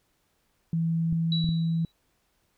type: tone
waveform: sine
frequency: 164.81 Hz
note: E3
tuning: in tune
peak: -23 dBFS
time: 0.73-1.85 s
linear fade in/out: 2 ms
type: clicks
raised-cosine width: 5 ms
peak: -22 dBFS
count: 3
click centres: 1.127 / 1.443 / 1.49 s
type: tone with exponential decay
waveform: sine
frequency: 3919 Hz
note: B7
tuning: 14 cents flat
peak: -26 dBFS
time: 1.32-1.92 s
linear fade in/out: 2 ms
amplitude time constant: 130 ms
effects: pink hiss -71 dBFS RMS until 2.57 s